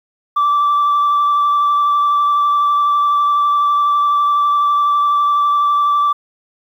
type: tone with vibrato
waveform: sine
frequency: 1165 Hz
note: D6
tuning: 14 cents flat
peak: -9 dBFS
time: 0.36-6.13 s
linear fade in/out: 10 ms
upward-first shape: sine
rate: 12 Hz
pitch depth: 12 cents each way
effects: tanh soft clip ceiling -9 dBFS + 8-bit